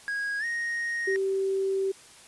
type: tone with pitch glide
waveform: triangle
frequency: 1645 to 1867.9 Hz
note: G#6 to A#6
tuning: -17 to +3 cents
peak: -26 dBFS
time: 0.08-1.16 s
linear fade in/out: 0 ms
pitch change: +220 cents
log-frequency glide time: 0.39-0.45 s
type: tone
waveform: sine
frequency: 387 Hz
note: G4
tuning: 22 cents flat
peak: -24 dBFS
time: 1.07-1.92 s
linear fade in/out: 10 ms
effects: white hiss -51 dBFS RMS until 2.27 s + resampled to 24000 Hz